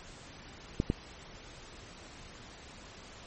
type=clicks; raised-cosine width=3 ms; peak=-14 dBFS; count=2; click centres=0.801 / 0.901 s; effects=pink hiss -50 dBFS RMS until 3.26 s + MP3 32 kbps